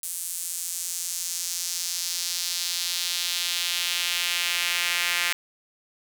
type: tone with high-pass filter sweep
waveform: sawtooth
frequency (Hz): 174.61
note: F3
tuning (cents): 0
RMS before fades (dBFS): -28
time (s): 0.03-5.33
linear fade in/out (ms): 0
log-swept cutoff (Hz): 9100 to 2100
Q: 1.6
effects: none